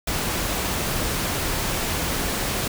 pink noise, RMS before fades -25 dBFS, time 0.07-2.68 s, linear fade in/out 5 ms, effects none

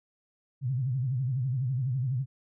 sine tone with vibrato, 128.7 Hz, C3, 28 cents flat, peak -26 dBFS, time 0.61-2.26 s, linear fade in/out 50 ms, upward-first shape sine, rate 12 Hz, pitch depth 140 cents each way, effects none

